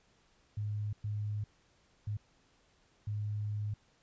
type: tone bursts at uneven times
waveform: sine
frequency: 104.7 Hz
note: G#2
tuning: 15 cents sharp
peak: -33 dBFS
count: 4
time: 0.57-0.93 / 1.04-1.44 / 2.07-2.17 / 3.07-3.74 s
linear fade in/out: 5 ms
effects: pink hiss -69 dBFS RMS until 4.02 s + resampled to 16000 Hz